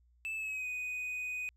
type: tone with pitch glide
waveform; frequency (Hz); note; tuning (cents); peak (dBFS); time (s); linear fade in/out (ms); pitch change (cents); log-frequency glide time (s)
triangle; 2631 to 2492; E7 to D#7; -4 to +2; -34; 0.25-1.49; 0; -94; 0.35-0.67
effects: added 60 Hz sine -64 dBFS peak until 1.56 s